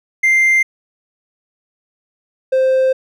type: tone pair in turn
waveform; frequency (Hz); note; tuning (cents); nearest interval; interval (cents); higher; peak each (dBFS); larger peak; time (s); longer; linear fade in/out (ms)
triangle; 2093 / 523.2; C7 / C5; 0 / 0; 2 octaves; 2400; first; -7 / -8; first; 0.23-0.63 / 2.52-2.93; second; 10
effects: tanh soft clip ceiling -3 dBFS